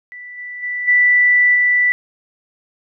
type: tone with level steps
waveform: sine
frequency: 1973 Hz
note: B6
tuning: 2 cents flat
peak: -31 / -27 / -20 / -9 / -11 dBFS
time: 0.12-1.92 s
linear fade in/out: 0 ms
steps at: 0.37 / 0.62 / 0.87 / 1.54 s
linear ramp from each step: 20 ms
effects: none